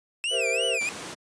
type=tone with vibrato; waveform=45% pulse; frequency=2636 Hz; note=E7; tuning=1 cent flat; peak=-25 dBFS; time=0.24-0.89 s; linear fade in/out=0 ms; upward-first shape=sine; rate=3 Hz; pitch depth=210 cents each way
type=chord; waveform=triangle; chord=C dominant seventh; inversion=second; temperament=equal; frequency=392 / 466.2 / 523.3 / 659.3 Hz; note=G4 / Bb4 / C5 / E5; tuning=0 / 0 / 0 / 0 cents; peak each=-34 / -28 / -28 / -31 dBFS; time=0.3-0.8 s; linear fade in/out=50 ms
type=noise; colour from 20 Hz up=pink; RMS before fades=-36 dBFS; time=0.8-1.15 s; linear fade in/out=20 ms
effects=high-pass 200 Hz 12 dB/octave + resampled to 22050 Hz